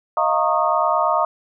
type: tone cluster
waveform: sine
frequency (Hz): 628 / 697 / 924 / 1097 / 1237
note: D#5 / F5 / A#5 / C#6 / D#6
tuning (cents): +16 / -4 / -16 / -18 / -10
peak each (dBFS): -22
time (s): 0.17-1.25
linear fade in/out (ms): 2
effects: none